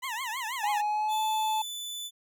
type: tone with vibrato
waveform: 20% pulse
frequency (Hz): 966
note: B5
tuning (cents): -39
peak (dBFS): -27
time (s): 0.02-0.82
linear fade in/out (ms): 20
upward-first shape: triangle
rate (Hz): 6.2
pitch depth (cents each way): 240
type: tone with pitch glide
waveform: triangle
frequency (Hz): 832 to 867.8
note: G#5 to A5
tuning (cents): +3 to -24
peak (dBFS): -24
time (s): 0.63-1.62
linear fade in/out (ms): 5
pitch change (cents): +73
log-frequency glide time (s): 0.77-1.21
type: tone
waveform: sawtooth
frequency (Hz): 3492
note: A7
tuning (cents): -14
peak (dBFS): -32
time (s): 1.08-2.11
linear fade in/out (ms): 50
effects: none